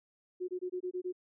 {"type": "tone bursts", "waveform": "sine", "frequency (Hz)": 363.7, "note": "F#4", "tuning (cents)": -30, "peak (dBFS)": -33, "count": 7, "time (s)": [0.4, 1.126], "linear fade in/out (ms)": 20, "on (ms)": 84, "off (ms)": 23, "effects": []}